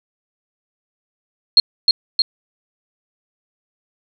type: tone with echo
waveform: sine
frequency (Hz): 4249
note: C8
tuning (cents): +26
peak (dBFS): -5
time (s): 1.57-1.6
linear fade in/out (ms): 2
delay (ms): 310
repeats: 2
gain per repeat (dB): -3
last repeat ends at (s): 2.22
effects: none